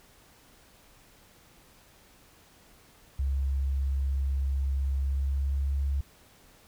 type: tone with pitch glide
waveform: sine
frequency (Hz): 68 to 69.35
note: C#2 to C#2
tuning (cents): -33 to +1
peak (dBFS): -25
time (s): 3.19-6.01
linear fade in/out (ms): 5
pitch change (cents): +34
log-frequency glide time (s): 4.98-5.78
effects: pink hiss -58 dBFS RMS until 6.67 s